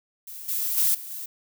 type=noise with level steps; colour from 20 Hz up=violet; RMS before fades=-39 / -27 / -21 / -38 / -35 dBFS; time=0.27-1.26 s; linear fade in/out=5 ms; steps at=0.48 / 0.77 / 0.94 / 1.1 s; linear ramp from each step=10 ms; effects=none